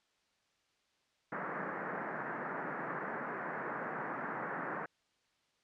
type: band-pass noise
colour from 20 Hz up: white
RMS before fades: -40 dBFS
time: 1.32-4.86 s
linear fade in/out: 5 ms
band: 140 to 1800 Hz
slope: 48 dB/octave
effects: white hiss -75 dBFS RMS until 5.63 s + low-pass 5000 Hz 12 dB/octave